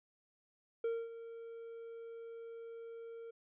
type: tone with ADSR envelope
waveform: triangle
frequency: 460 Hz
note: A#4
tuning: 23 cents flat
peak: -30 dBFS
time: 0.84-3.31 s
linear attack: 4 ms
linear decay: 240 ms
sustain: -14 dB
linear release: 9 ms
effects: resampled to 8000 Hz